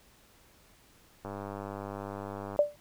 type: click train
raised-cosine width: 1 ms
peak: -25 dBFS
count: 132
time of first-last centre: 1.25-2.561 s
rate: 99.9 Hz
type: tone with exponential decay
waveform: sine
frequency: 587.3 Hz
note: D5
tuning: in tune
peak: -16 dBFS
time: 2.59-2.76 s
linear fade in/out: 1 ms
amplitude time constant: 35 ms
effects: pink hiss -61 dBFS RMS until 2.8 s